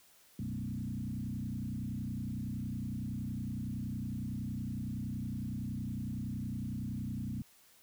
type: tone with frequency modulation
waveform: sine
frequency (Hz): 167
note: E3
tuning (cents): +23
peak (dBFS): -35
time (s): 0.39-7.42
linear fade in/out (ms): 2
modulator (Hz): 30.8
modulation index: 2.8
effects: white hiss -63 dBFS RMS until 7.82 s